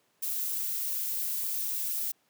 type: noise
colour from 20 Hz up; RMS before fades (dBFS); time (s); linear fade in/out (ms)
violet; -32; 0.22-2.12; 10
effects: pink hiss -70 dBFS RMS until 2.29 s + high-pass 200 Hz 12 dB/octave